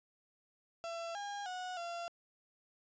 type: tone with pitch steps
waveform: 35% pulse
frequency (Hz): 672 / 812 / 733 / 686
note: E5 / G#5 / F#5 / F5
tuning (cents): +33 / -39 / -16 / -31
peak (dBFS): -38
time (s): 0.84-2.08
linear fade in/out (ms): 0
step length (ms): 310
effects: resampled to 16000 Hz